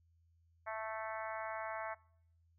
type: harmonic tone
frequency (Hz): 220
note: A3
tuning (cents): 0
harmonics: 3 / 4 / 5 / 6 / 7 / 8 / 9 / 10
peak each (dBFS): -43 / -45 / -47 / -49 / -50 / -51 / -52 / -53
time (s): 0.66-1.95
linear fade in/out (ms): 20
effects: noise-tail reverb RT60 0.7 s tail -25 dB re dry + added 83 Hz sine -68 dBFS peak until 2.58 s